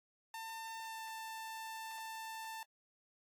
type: tone with pitch glide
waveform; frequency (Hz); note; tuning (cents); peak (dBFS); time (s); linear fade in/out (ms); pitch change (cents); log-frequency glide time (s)
sawtooth; 899 to 889.7; A5 to A5; +37 to +19; -40; 0.34-2.63; 2; -18; 0.76-1.04
effects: AAC 64 kbps